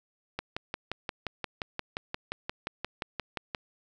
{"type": "click train", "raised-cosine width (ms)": 0.3, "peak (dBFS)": -16, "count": 19, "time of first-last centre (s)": [0.39, 3.548], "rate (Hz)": 5.7, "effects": []}